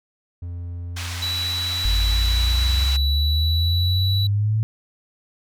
triangle tone with pitch glide, 86.9 to 88.06 Hz, F2 to F2, -8 to +15 cents, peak -26 dBFS, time 0.42-2.87 s, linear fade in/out 5 ms, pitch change +23 cents, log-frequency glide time 0.82-2 s
white band-pass noise, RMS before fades -33 dBFS, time 0.96-2.97 s, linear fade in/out 10 ms, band 870 to 4900 Hz, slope 12 dB/octave
triangle tone, 3938 Hz, B7, 6 cents flat, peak -22 dBFS, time 1.22-4.27 s, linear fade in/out 5 ms
sine exponential sweep, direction up, 49.37 to 111.2 Hz, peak -17 dBFS, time 1.85-4.63 s, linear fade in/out 0 ms
effects none

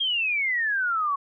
sine exponential sweep, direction down, 3272 to 1098 Hz, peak -22 dBFS, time 0-1.16 s, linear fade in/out 10 ms, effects none

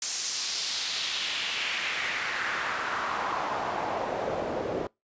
pink noise with band-pass filter sweep, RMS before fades -31 dBFS, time 0.02-4.87 s, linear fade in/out 2 ms, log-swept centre 6600 to 430 Hz, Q 2, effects noise-tail reverb RT60 0.2 s tail -24 dB re dry + resampled to 16000 Hz

